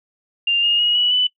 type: tone with pitch steps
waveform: sine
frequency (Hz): 2795 / 2842 / 2890 / 2939 / 2989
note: F7 / F7 / F#7 / F#7 / F#7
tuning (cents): +1 / +30 / -41 / -12 / +17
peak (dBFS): -14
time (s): 0.47-1.27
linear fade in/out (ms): 5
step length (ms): 160
effects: noise-tail reverb RT60 0.1 s tail -20 dB re dry

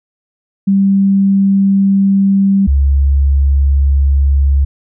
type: tone pair in turn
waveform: sine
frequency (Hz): 196 / 69.3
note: G3 / C#2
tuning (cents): 0 / 0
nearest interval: octave + tritone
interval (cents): 1800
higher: first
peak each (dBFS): -7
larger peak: neither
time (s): 0.67-2.67 / 2.67-4.65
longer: first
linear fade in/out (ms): 10
effects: none

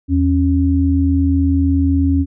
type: tone pair together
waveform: sine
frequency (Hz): 82 / 274.5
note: E2 / C#4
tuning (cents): -9 / -17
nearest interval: octave + major sixth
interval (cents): 2092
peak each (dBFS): -14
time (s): 0.08-2.26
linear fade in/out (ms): 50
effects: none

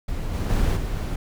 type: noise with level steps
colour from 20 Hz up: brown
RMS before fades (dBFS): -28 / -24 / -20 / -26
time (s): 0.08-1.16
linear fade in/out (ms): 5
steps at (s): 0.33 / 0.49 / 0.76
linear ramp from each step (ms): 10
effects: none

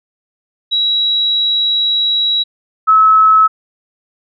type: tone pair in turn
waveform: sine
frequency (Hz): 3880 / 1294.8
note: B7 / E6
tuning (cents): -31 / -31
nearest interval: octave + perfect fifth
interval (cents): 1900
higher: first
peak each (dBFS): -11 / -5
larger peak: second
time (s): 0.71-2.44 / 2.87-3.48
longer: first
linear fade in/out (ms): 20
effects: none

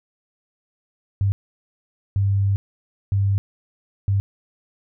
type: tone bursts at uneven times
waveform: sine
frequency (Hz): 99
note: G2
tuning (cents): +18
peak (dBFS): -16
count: 4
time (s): 1.21-1.32 / 2.16-2.56 / 3.12-3.38 / 4.08-4.2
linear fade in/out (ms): 0
effects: none

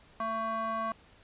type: tone with band-pass filter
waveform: square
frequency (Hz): 223.5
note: A3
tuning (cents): +27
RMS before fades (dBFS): -33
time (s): 0.2-0.92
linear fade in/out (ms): 2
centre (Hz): 1000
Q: 4.7
effects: pink hiss -59 dBFS RMS until 1.23 s + resampled to 8000 Hz

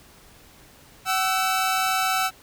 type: tone pair together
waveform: sawtooth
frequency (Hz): 757.3 / 1318.5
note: F#5 / E6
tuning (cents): +40 / 0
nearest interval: minor seventh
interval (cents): 960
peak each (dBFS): -20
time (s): 1.05-2.31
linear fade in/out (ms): 50
effects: pink hiss -51 dBFS RMS until 2.42 s

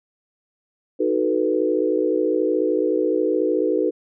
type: chord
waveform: sine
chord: B dominant seventh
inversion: first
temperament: equal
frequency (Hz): 311.1 / 370 / 440 / 493.9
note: D#4 / F#4 / A4 / B4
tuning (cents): 0 / 0 / 0 / 0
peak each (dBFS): -23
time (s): 0.99-3.91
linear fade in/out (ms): 20
effects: none

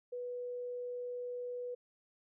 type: tone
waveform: sine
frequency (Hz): 491.2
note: B4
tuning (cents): -9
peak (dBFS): -38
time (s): 0.12-1.75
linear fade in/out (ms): 10
effects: none

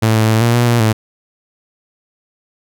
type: tone with pitch steps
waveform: sawtooth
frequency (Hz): 111 / 110.1 / 110.8 / 117.8 / 120.4 / 118.7 / 110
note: A2 / A2 / A2 / A#2 / B2 / A#2 / A2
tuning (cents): +16 / +2 / +13 / +19 / -44 / +32 / 0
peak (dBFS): -6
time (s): 0.02-0.93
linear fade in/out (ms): 10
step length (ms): 130
effects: none

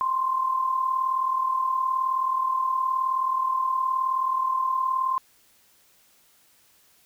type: tone with amplitude modulation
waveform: sine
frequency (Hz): 1046.5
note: C6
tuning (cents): 0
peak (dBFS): -19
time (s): 0.01-5.18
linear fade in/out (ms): 0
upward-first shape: sine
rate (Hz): 39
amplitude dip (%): 60
effects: white hiss -60 dBFS RMS until 7.05 s

